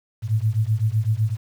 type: beating tone pair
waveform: sine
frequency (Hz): 105.5 / 113.4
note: G#2 / A#2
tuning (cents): +28 / -47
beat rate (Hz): 7.9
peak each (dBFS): -21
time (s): 0.22-1.37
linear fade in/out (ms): 50
effects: 8-bit